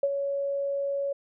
sine tone with ADSR envelope, 559 Hz, C#5, 14 cents sharp, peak -19 dBFS, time 0.03-1.13 s, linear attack 4 ms, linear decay 47 ms, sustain -7 dB, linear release 8 ms, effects none

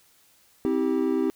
triangle chord, C major, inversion none, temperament equal with one note detuned, 261.6 / 322.5 / 392 Hz, C4 / E4 / G4, 0 / -38 / 0 cents, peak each -24 dBFS, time 0.65-1.3 s, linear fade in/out 0 ms, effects white hiss -60 dBFS RMS until 1.35 s

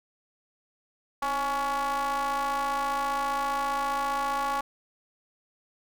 square ring-modulated tone, 143.5 Hz, D3, 40 cents flat, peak -24 dBFS, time 1.22-4.61 s, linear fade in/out 5 ms, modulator 977 Hz, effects none

